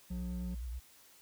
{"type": "tone", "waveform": "triangle", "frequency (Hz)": 179.9, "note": "F#3", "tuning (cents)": -48, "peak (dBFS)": -35, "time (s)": [0.1, 0.55], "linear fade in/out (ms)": 10}
{"type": "tone with vibrato", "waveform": "sine", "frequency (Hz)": 60.4, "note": "B1", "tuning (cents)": -38, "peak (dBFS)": -37, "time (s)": [0.1, 0.8], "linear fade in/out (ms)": 20, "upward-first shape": "sine", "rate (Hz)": 9.6, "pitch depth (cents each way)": 110}
{"effects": ["tanh soft clip ceiling -31 dBFS", "white hiss -61 dBFS RMS until 1.21 s"]}